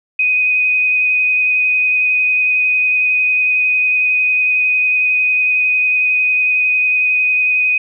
sine tone with vibrato, 2500 Hz, D#7, 8 cents sharp, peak -11 dBFS, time 0.19-7.78 s, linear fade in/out 5 ms, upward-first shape sine, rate 11 Hz, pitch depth 12 cents each way, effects none

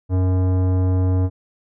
sine tone with tanh clipping, 92.5 Hz, F#2, in tune, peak -17 dBFS, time 0.09-1.3 s, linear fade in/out 50 ms, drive 16 dB, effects none

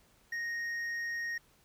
sine tone with hard clipping, 1864.7 Hz, A#6, in tune, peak -35 dBFS, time 0.32-1.38 s, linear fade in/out 5 ms, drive 4 dB, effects pink hiss -66 dBFS RMS until 1.64 s

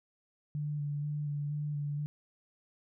sine tone with vibrato, 146.83 Hz, D3, in tune, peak -32 dBFS, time 0.55-2.06 s, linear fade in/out 0 ms, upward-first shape square, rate 2.1 Hz, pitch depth 17 cents each way, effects none

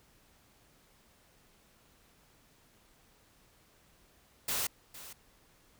white noise with echo, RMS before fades -33 dBFS, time 4.48-4.67 s, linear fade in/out 5 ms, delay 460 ms, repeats 1, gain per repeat -15 dB, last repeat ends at 5.13 s, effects pink hiss -65 dBFS RMS until 5.79 s

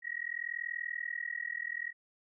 sine tone with amplitude modulation, 1900 Hz, A#6, 33 cents sharp, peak -31 dBFS, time 0.02-1.93 s, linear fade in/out 50 ms, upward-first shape sine, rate 40.6 Hz, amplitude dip 100%, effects none

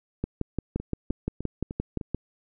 two click trains, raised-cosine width 3 ms, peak -21 / -14 dBFS, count 5 / 12, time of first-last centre 0.8-2.012 / 0.24-2.146 s, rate 3.3 / 5.77 Hz, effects none

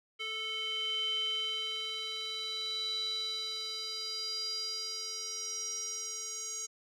square tone with band-pass filter sweep, 438.9 Hz, A4, 4 cents flat, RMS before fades -37 dBFS, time 0.19-6.67 s, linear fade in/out 20 ms, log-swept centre 2700 to 6500 Hz, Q 8.8, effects none

